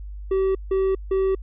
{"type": "tone bursts", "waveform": "triangle", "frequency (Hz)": 383.5, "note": "G4", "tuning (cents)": -38, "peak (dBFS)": -16, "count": 3, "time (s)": [0.31, 1.35], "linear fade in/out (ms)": 5, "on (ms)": 240, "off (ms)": 160, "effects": ["added 50 Hz sine -32 dBFS peak until 1.42 s", "resampled to 8000 Hz"]}